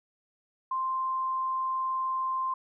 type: tone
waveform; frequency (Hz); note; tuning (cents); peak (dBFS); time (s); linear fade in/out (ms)
sine; 1046.5; C6; 0; -27; 0.71-2.54; 5
effects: none